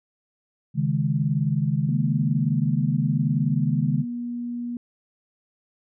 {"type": "chord", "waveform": "sine", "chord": "C# suspended second", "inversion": "none", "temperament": "equal with one note detuned", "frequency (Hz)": [136.53, 155.56, 207.7], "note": ["C#3", "D#3", "G#3"], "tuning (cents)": [-26, 0, 0], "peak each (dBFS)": [-24, -23, -27], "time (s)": [0.74, 4.05], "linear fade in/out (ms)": 50}
{"type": "tone with pitch glide", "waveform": "sine", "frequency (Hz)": [233.1, 240.3], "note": ["A#3", "B3"], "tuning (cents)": [0, -47], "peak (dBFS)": -27, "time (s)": [1.89, 4.77], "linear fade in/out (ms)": 2, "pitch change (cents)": 53, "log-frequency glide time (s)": [2.37, 4]}
{"effects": []}